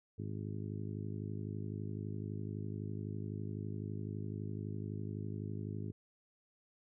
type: harmonic tone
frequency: 51.91 Hz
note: G#1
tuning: in tune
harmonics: 2 / 3 / 4 / 5 / 6 / 7 / 8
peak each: -41 / -45 / -47 / -49 / -51 / -52 / -53 dBFS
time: 0.18-5.92 s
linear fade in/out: 10 ms
effects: none